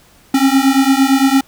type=beating tone pair; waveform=square; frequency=265.5 / 274.3 Hz; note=C4 / C#4; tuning=+25 / -18 cents; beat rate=8.8 Hz; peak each=-13 dBFS; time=0.34-1.41 s; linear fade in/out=5 ms; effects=pink hiss -48 dBFS RMS until 1.47 s